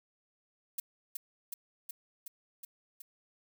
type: noise with echo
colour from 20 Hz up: violet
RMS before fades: -35 dBFS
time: 0.78-0.8 s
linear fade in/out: 5 ms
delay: 370 ms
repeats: 6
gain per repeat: -2 dB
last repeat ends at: 3.02 s
effects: none